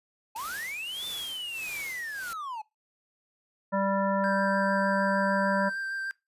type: linear two-way sweep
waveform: triangle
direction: up then down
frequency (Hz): 828 to 3574 to 828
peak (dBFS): -32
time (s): 0.35-2.62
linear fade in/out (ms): 10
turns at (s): 1.06
type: noise with tremolo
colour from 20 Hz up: white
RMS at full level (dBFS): -40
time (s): 0.36-2.33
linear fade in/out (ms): 0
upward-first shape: sine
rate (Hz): 1.6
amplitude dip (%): 70
type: harmonic tone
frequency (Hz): 196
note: G3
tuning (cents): 0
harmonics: 1 / 3 / 5 / 7 / 9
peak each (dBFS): -29 / -28 / -30 / -36 / -38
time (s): 3.72-5.7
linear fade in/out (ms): 20
type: tone with vibrato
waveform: triangle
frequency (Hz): 1575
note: G6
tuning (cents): +8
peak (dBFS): -29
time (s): 4.24-6.11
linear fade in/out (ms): 0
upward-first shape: square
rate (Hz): 6.6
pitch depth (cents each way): 10
effects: noise-tail reverb RT60 0.2 s tail -21 dB re dry + resampled to 32000 Hz